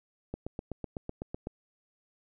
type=click train; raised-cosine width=2 ms; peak=-22 dBFS; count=10; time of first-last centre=0.34-1.471 s; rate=7.96 Hz; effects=none